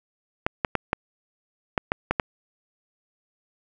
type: clicks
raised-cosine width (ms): 0.5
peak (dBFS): -6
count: 8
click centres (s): 0.465 / 0.648 / 0.753 / 0.931 / 1.778 / 1.919 / 2.11 / 2.198
effects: none